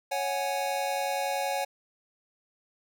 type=chord; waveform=square; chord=C# suspended fourth; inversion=none; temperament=equal; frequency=554.4 / 740 / 830.6 Hz; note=C#5 / F#5 / G#5; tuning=0 / 0 / 0 cents; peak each=-33 dBFS; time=0.11-1.65 s; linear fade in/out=10 ms; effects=none

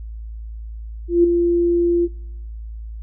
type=tone with ADSR envelope; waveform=sine; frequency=344.7 Hz; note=F4; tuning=23 cents flat; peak=-8 dBFS; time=1.08-2.08 s; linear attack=160 ms; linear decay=7 ms; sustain=-6 dB; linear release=37 ms; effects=noise-tail reverb RT60 0.9 s tail -25 dB re dry + added 55 Hz sine -29 dBFS peak until 3.02 s

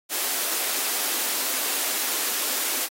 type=high-pass noise; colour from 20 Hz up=white; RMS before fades=-26 dBFS; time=0.09-2.89 s; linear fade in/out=50 ms; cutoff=240 Hz; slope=48 dB/octave; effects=AAC 48 kbps

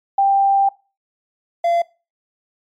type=tone pair in turn; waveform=sine / triangle; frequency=789 / 684.4 Hz; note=G5 / F5; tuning=+11 / -35 cents; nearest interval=major second; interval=246 cents; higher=first; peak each=-11 / -12 dBFS; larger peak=first; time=0.18-0.69 / 1.64-1.82 s; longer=first; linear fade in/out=5 ms; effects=noise-tail reverb RT60 0.3 s tail -21 dB re dry + MP3 64 kbps

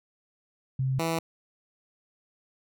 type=tone pair in turn; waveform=sine / 10% pulse; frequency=131.9 / 164.38 Hz; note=C3 / E3; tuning=+14 / -5 cents; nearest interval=major third; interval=381 cents; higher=second; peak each=-24 / -18 dBFS; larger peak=second; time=0.79-0.99 / 0.99-1.19 s; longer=neither; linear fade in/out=5 ms; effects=none

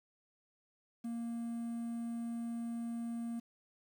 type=tone with quantisation; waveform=triangle; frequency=233.1 Hz; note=A#3; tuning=in tune; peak=-35 dBFS; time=1.04-3.4 s; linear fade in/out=10 ms; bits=10; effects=none

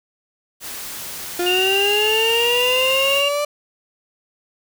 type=noise; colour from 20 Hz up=white; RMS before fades=-31 dBFS; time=0.6-3.24 s; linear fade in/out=50 ms
type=linear sweep; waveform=35% pulse; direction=up; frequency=349.2 to 591 Hz; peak=-17 dBFS; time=1.39-3.45 s; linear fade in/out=5 ms
type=tone with vibrato; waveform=sine; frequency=2794 Hz; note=F7; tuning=in tune; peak=-17 dBFS; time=1.46-3.29 s; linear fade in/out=10 ms; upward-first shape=sine; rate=19 Hz; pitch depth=22 cents each way
effects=none

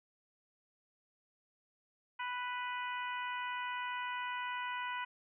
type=harmonic tone; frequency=494.2 Hz; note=B4; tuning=1 cent sharp; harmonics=2 / 3 / 4 / 5 / 6; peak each=-39 / -43 / -45 / -47 / -49 dBFS; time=2.19-5.05 s; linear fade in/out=10 ms; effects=none

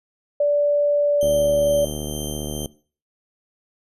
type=tone with pitch glide; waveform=sine; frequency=582 to 575.3 Hz; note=D5 to D5; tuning=-16 to -36 cents; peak=-15 dBFS; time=0.4-1.85 s; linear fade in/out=5 ms; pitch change=-20 cents; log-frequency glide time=1.04-1.63 s
type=tone with tremolo; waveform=10% pulse; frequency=3136 Hz; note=G7; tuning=in tune; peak=-22 dBFS; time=1.21-2.66 s; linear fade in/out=2 ms; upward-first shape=sine; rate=2.2 Hz; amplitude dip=35%
type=click train; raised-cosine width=2 ms; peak=-16 dBFS; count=108; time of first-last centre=1.23-2.659 s; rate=74.9 Hz
effects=noise-tail reverb RT60 0.4 s tail -19 dB re dry + resampled to 32000 Hz

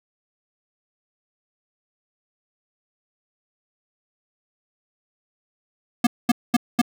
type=tone bursts; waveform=square; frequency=240 Hz; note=B3; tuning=49 cents flat; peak=-14 dBFS; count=4; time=6.04-6.816 s; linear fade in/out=5 ms; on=29 ms; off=220 ms; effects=none

